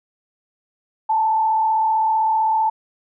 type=tone with frequency modulation; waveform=sine; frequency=880 Hz; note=A5; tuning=in tune; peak=-15 dBFS; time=1.09-2.7 s; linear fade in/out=10 ms; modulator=35.6 Hz; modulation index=0.57; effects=none